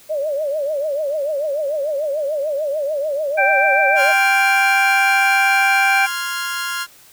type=tone with vibrato; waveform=sine; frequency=587.3 Hz; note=D5; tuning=in tune; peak=-18 dBFS; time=0.09-4.13 s; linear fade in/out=20 ms; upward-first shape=triangle; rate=6.8 Hz; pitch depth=150 cents each way
type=harmonic tone; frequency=784 Hz; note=G5; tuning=in tune; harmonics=1 / 2 / 3; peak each=-17 / -17 / -17 dBFS; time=3.37-6.07 s; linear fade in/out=20 ms
type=chord; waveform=sawtooth; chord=F minor; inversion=second; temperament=equal; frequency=1046.5 / 1396.9 / 1661.2 Hz; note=C6 / F6 / Ab6; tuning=0 / 0 / 0 cents; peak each=-25 / -20 / -25 dBFS; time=3.95-6.87 s; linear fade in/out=50 ms
effects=white hiss -47 dBFS RMS until 7.12 s